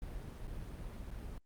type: noise with dropouts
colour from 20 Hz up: brown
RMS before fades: -44 dBFS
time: 0.02-1.38 s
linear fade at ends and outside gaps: 2 ms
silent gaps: 0.473-0.477 / 1.106-1.112 s
effects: Opus 32 kbps